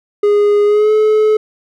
triangle tone with pitch glide, 412.5 to 430 Hz, G#4 to A4, -12 to -40 cents, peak -6 dBFS, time 0.23-1.37 s, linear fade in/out 5 ms, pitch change +72 cents, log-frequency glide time 0.65-0.92 s, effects none

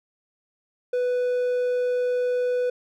triangle tone, 495.4 Hz, B4, 5 cents sharp, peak -19 dBFS, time 0.93-2.7 s, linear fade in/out 5 ms, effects none

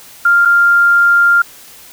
sine tone with dropouts, 1396.9 Hz, F6, in tune, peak -6 dBFS, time 0.25-1.42 s, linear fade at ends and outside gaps 5 ms, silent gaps 0.452-0.455 s, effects white hiss -38 dBFS RMS until 1.92 s

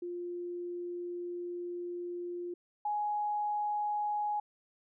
sine tone pair in turn, 351 / 834.8 Hz, F4 / G#5, +9 / +9 cents, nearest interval octave + minor third, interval 1500 cents, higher second, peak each -36 / -30 dBFS, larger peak second, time 0.02-2.54 / 2.85-4.4 s, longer first, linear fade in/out 5 ms, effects none

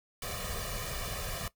pink noise with comb filter, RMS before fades -37 dBFS, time 0.22-1.48 s, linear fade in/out 2 ms, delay 1.7 ms, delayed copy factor +0.85, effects noise-tail reverb RT60 0.1 s tail -17 dB re dry

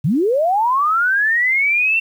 sine linear sweep, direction up, 120.8 to 2721 Hz, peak -13 dBFS, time 0.04-2 s, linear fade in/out 10 ms, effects 8-bit

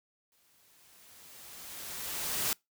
white noise with exponential growth, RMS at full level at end -30 dBFS, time 0.32-2.53 s, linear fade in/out 1 ms, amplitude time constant 480 ms, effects noise-tail reverb RT60 0.2 s tail -26 dB re dry

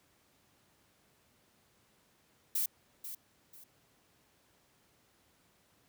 violet noise with echo, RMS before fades -32 dBFS, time 2.55-2.66 s, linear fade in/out 5 ms, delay 490 ms, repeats 2, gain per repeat -11 dB, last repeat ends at 3.64 s, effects pink hiss -69 dBFS RMS until 5.88 s + high-pass 80 Hz 12 dB/octave

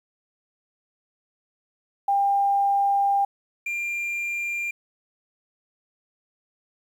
sine / triangle tone pair in turn, 798 / 2389 Hz, G5 / D7, +31 / +29 cents, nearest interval octave + perfect fifth, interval 1898 cents, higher second, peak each -18 / -24 dBFS, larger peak first, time 2.08-3.25 / 3.66-4.71 s, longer first, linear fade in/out 5 ms, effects 9-bit

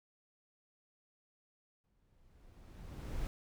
brown noise with exponential growth, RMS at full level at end -37 dBFS, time 1.84-3.27 s, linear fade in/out 0 ms, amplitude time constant 310 ms, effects none

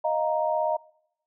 sine chord, Eb suspended second, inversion none, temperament equal, 622.3 / 698.5 / 932.3 Hz, Eb5 / F5 / Bb5, 0 / 0 / 0 cents, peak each -25 / -29 / -27 dBFS, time 0.04-0.77 s, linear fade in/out 10 ms, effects noise-tail reverb RT60 0.8 s tail -24 dB re dry

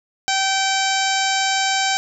harmonic tone with a mistuned harmonic, 774 Hz, G5, 22 cents flat, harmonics 1 / 2 / 3 / 4 / 5 / 6 / 7 / 8 / 9 / 10, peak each -21 / -24 / -26 / -27 / -28 / -29 / -29 / -30 / -31 / -31 dBFS, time 0.28-1.97 s, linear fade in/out 0 ms, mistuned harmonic 10, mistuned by -49 cents, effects none

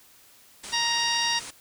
white low-pass noise, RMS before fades -40 dBFS, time 0.63-1.51 s, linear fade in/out 10 ms, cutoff 10000 Hz, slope 96 dB/octave
harmonic tone, 936 Hz, A#5, 7 cents sharp, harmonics 1 / 2 / 3 / 4 / 5 / 6, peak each -30 / -30 / -30 / -30 / -30 / -30 dBFS, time 0.72-1.4 s, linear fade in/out 20 ms
effects white hiss -55 dBFS RMS until 1.6 s

